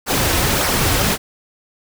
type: noise with flanger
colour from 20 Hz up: pink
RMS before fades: -17 dBFS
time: 0.06-1.18 s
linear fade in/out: 50 ms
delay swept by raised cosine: 0.28 to 5.08 ms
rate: 1.7 Hz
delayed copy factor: -0.5
effects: none